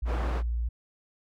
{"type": "tone", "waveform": "sine", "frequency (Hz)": 58.27, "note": "A#1", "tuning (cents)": 0, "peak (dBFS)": -26, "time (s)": [0.02, 0.69], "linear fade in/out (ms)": 10}
{"type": "low-pass noise", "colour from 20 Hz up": "white", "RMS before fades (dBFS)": -36, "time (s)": [0.05, 0.43], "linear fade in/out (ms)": 50, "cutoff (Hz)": 930, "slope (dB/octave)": 12}
{"effects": []}